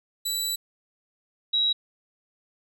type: tone pair in turn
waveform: 20% pulse / sine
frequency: 3951 / 3861 Hz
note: B7 / B7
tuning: 0 / -40 cents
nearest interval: unison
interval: 40 cents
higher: first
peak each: -20 dBFS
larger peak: neither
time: 0.25-0.56 / 1.53-1.73 s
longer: first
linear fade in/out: 10 ms
effects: none